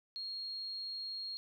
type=tone; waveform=sine; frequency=4266 Hz; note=C8; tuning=33 cents sharp; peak=-39 dBFS; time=0.16-1.37 s; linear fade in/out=0 ms; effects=12-bit